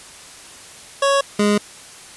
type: tone pair in turn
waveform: 25% pulse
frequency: 554.4 / 206.9 Hz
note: C#5 / G#3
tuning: 0 / -6 cents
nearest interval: octave + perfect fourth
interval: 1706 cents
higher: first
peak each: -10 dBFS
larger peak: neither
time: 1.02-1.21 / 1.39-1.58 s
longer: neither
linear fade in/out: 5 ms
effects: white hiss -40 dBFS RMS until 2.16 s + resampled to 24000 Hz